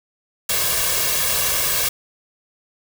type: noise with comb filter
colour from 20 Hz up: white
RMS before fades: -20 dBFS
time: 0.49-1.89 s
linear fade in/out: 5 ms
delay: 1.8 ms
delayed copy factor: +0.7
effects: none